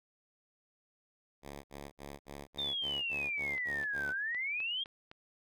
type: tone bursts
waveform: 5% pulse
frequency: 70.9 Hz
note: C#2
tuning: 40 cents sharp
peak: -33 dBFS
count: 10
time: 1.42-4.142 s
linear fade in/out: 50 ms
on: 220 ms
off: 58 ms
type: exponential two-way sweep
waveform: sine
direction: down then up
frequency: 3664 to 1488 to 3286 Hz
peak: -33 dBFS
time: 2.58-4.84 s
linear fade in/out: 10 ms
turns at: 4.1 s
type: click train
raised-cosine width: 0.3 ms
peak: -33 dBFS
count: 7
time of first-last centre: 3.58-5.115 s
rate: 3.91 Hz
effects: none